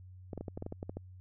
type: clicks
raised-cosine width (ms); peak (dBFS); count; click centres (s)
2; -26; 11; 0.332 / 0.377 / 0.41 / 0.482 / 0.575 / 0.624 / 0.664 / 0.724 / 0.829 / 0.895 / 0.97
effects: added 92 Hz sine -49 dBFS peak until 1.2 s